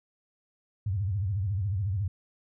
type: tone with vibrato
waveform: sine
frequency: 98 Hz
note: G2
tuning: in tune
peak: -26 dBFS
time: 0.86-2.08 s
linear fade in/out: 5 ms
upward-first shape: sine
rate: 14 Hz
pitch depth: 180 cents each way
effects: none